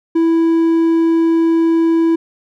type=tone; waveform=triangle; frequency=329.6 Hz; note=E4; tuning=in tune; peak=-8 dBFS; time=0.15-2.16 s; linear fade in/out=10 ms; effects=none